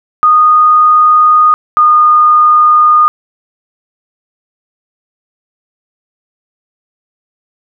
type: tone pair in turn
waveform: sine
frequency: 1234 / 1223.4 Hz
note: D#6 / D#6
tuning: -15 / -30 cents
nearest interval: unison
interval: 15 cents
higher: first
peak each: -3 dBFS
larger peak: neither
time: 0.23-1.54 / 1.77-3.08 s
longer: neither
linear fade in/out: 0 ms
effects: none